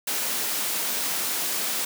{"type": "high-pass noise", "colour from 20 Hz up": "white", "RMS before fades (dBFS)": -27, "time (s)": [0.07, 1.85], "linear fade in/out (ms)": 5, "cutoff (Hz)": 170, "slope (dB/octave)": 24, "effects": []}